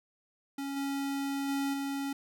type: tone with level steps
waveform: square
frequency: 277.2 Hz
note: C#4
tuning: in tune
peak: -35 / -32 / -30 / -33 dBFS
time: 0.58-2.13 s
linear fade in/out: 5 ms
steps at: 0.76 / 1.48 / 1.73 s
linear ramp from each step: 10 ms
effects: none